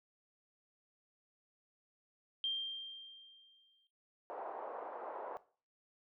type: tone with exponential decay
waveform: sine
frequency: 3177 Hz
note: G7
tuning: 23 cents sharp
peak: -32 dBFS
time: 2.44-3.87 s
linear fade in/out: 1 ms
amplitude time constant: 310 ms
type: band-pass noise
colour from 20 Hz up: white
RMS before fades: -45 dBFS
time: 4.3-5.37 s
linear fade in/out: 0 ms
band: 440 to 940 Hz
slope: 24 dB/octave
effects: noise-tail reverb RT60 0.4 s tail -17 dB re dry